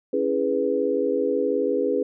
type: chord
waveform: sine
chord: C# minor seventh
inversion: none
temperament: equal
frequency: 277.2 / 329.6 / 415.3 / 493.9 Hz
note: C#4 / E4 / G#4 / B4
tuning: 0 / 0 / 0 / 0 cents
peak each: -27 / -30 / -24 / -24 dBFS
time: 0.13-2.03 s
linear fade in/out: 5 ms
effects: none